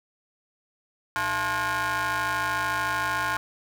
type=ring-modulated tone; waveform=25% pulse; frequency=188.2 Hz; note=F#3; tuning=30 cents sharp; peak=-18 dBFS; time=1.16-3.37 s; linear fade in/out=0 ms; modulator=1250 Hz; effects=9-bit